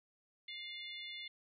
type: harmonic tone with a mistuned harmonic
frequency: 702 Hz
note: F5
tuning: 9 cents sharp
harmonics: 3 / 4 / 5 / 6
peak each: -48 / -54 / -47 / -54 dBFS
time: 0.48-1.28 s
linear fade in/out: 5 ms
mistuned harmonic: 4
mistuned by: +38 cents
effects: none